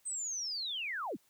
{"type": "linear sweep", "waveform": "sine", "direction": "down", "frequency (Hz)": [8372, 124.8], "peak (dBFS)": -35, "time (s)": [0.05, 1.17], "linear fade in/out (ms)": 20, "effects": ["white hiss -70 dBFS RMS until 1.29 s"]}